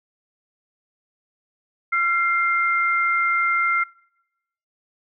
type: tone pair together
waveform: sine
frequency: 1369 / 2104 Hz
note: F6 / C7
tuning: -35 / +9 cents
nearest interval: perfect fifth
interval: 744 cents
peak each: -20 / -21 dBFS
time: 1.92-3.84 s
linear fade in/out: 10 ms
effects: noise-tail reverb RT60 0.9 s tail -25 dB re dry